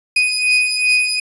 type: beating tone pair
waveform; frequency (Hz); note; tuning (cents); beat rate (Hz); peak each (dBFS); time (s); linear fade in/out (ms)
35% pulse; 2489 / 2491.6; D#7 / D#7; 0 / +2; 2.6; -16 / -13; 0.16-1.2; 5
effects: resampled to 24000 Hz